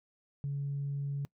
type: tone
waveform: sine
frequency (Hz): 141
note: C#3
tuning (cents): +30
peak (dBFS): -31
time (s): 0.44-1.25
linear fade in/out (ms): 0
effects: noise-tail reverb RT60 0.1 s tail -23 dB re dry + tanh soft clip ceiling -28 dBFS